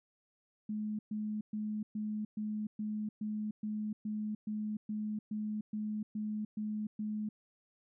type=tone bursts; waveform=sine; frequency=212.8 Hz; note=G#3; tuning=42 cents sharp; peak=-34 dBFS; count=16; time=0.69-7.29 s; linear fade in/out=5 ms; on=300 ms; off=120 ms; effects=none